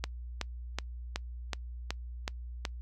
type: click train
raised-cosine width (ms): 0.2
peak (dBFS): -15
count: 8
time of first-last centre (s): 0.04-2.652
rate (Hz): 2.68
effects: noise-tail reverb RT60 0.1 s tail -25 dB re dry + added 60 Hz sine -39 dBFS peak until 2.81 s